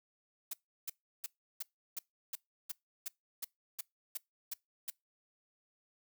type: noise bursts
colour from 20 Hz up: blue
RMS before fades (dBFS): -39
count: 13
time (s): 0.51-4.902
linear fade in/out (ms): 5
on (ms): 24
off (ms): 340
effects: noise-tail reverb RT60 0.2 s tail -24 dB re dry